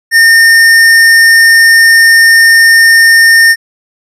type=tone with tanh clipping; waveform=sine; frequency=1821 Hz; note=A#6; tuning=41 cents flat; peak=-3 dBFS; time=0.11-3.56 s; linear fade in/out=50 ms; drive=18 dB; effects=resampled to 32000 Hz